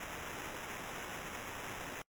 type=noise with sample-and-hold; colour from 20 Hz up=blue; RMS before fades=-44 dBFS; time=0-2.02 s; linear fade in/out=2 ms; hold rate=4410 Hz; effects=noise-tail reverb RT60 0.1 s tail -26 dB re dry + MP3 96 kbps